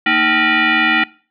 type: tone with frequency modulation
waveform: sine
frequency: 228.2 Hz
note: A#3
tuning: 37 cents flat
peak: -11 dBFS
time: 0.06-1.04 s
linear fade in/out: 5 ms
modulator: 541 Hz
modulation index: 4.8
effects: noise-tail reverb RT60 0.4 s tail -21 dB re dry